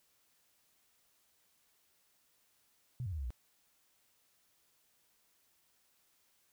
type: tone with pitch steps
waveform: sine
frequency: 124.4 / 95.1 / 79.7 / 68.7 / 60.1 Hz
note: B2 / F#2 / D#2 / C#2 / B1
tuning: +13 / +48 / +42 / -15 / -46 cents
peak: -36 dBFS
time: 3-3.305 s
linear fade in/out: 0 ms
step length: 61 ms
effects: white hiss -73 dBFS RMS until 6.52 s